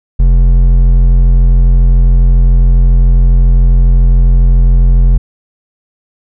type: tone with hard clipping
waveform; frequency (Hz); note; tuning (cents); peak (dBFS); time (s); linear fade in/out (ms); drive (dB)
triangle; 43.65; F1; 0; -5; 0.19-5.18; 10; 11
effects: none